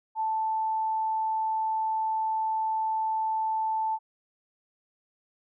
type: tone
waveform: sine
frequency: 880 Hz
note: A5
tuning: in tune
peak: -25 dBFS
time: 0.15-3.99 s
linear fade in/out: 50 ms
effects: none